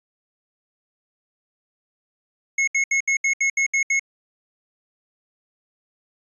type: tone bursts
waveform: square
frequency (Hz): 2176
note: C#7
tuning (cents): -33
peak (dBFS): -18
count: 9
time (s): 2.58-3.995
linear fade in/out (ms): 5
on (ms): 95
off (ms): 70
effects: resampled to 22050 Hz